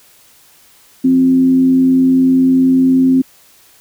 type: tone with frequency modulation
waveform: sine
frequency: 261.6 Hz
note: C4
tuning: in tune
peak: -7 dBFS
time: 1.04-3.22 s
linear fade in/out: 10 ms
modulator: 89.8 Hz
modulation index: 0.25
effects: white hiss -47 dBFS RMS until 3.8 s